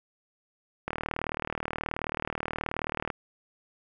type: click train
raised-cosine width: 0.5 ms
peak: -15 dBFS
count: 87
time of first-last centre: 0.88-3.102 s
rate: 38.7 Hz
effects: none